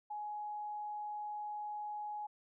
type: tone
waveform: sine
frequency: 838 Hz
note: G#5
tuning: 15 cents sharp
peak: -39 dBFS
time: 0.1-2.27 s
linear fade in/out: 10 ms
effects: none

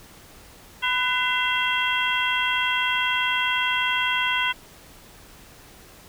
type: tone cluster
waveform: sine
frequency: 1003 / 1497 / 2038 / 2718 / 3244 Hz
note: B5 / F#6 / C7 / F7 / G#7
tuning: +26 / +20 / -46 / -48 / -41 cents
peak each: -27 dBFS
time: 0.82-4.53 s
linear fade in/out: 20 ms
effects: pink hiss -48 dBFS RMS until 6.08 s

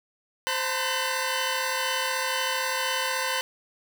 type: tone cluster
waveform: 15% pulse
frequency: 522 / 901 / 1008 / 1513 Hz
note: C5 / A5 / B5 / F#6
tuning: -4 / +41 / +35 / +38 cents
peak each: -24 / -25 / -25 / -25 dBFS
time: 0.47-3.41 s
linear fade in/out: 0 ms
effects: none

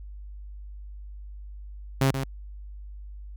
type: tone with echo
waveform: sawtooth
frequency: 134.8 Hz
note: C#3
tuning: 48 cents flat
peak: -15 dBFS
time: 2.01-2.11 s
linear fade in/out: 5 ms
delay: 130 ms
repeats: 1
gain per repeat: -8 dB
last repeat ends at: 2.24 s
effects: added 50 Hz sine -38 dBFS peak until 3.36 s

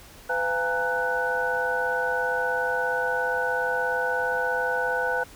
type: tone cluster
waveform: sine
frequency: 503 / 688 / 823 / 920 / 1488 Hz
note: B4 / F5 / G#5 / A#5 / F#6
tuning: +32 / -26 / -16 / -23 / +9 cents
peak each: -28 / -33 / -32 / -33 / -26 dBFS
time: 0.29-5.24 s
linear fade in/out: 10 ms
effects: pink hiss -48 dBFS RMS until 5.35 s

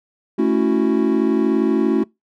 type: chord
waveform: triangle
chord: F# minor seventh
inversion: first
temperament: equal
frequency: 220 / 277.2 / 329.6 / 370 Hz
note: A3 / C#4 / E4 / F#4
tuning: 0 / 0 / 0 / 0 cents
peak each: -18 dBFS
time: 0.38-2.04 s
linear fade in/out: 10 ms
effects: noise-tail reverb RT60 0.2 s tail -24 dB re dry

